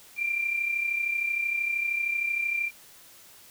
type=tone pair together; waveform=sine; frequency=2343 / 2376 Hz; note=D7 / D7; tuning=-5 / +20 cents; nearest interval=unison; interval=25 cents; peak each=-33 / -26 dBFS; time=0.16-2.71 s; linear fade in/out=50 ms; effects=white hiss -52 dBFS RMS until 3.5 s